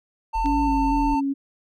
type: tone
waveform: triangle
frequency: 896 Hz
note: A5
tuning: 31 cents sharp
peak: -20 dBFS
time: 0.33-1.21 s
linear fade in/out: 20 ms
type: linear two-way sweep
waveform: sine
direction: up then down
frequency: 38.15 to 55 to 38.15 Hz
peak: -25 dBFS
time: 0.35-1.15 s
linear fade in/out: 10 ms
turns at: 0.59 s
type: tone with vibrato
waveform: sine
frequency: 279.8 Hz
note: C#4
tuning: 16 cents sharp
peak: -21 dBFS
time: 0.44-1.34 s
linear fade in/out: 20 ms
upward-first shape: square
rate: 2.1 Hz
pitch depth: 24 cents each way
type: click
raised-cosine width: 0.2 ms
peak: -21 dBFS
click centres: 0.459 s
effects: none